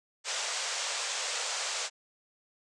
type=band-pass noise; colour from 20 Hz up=white; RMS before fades=-34 dBFS; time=0.24-1.9 s; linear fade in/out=50 ms; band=460 to 7900 Hz; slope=48 dB/octave; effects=resampled to 24000 Hz